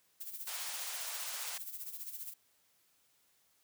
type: noise with tremolo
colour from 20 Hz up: violet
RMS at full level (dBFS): -42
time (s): 0.2-2.34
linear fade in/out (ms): 10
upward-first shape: sine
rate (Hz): 15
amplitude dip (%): 65
type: band-pass noise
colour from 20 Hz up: white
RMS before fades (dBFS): -43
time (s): 0.47-1.58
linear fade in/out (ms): 5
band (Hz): 610 to 11000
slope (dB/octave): 24
effects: white hiss -72 dBFS RMS until 3.63 s + high-pass 60 Hz 12 dB/octave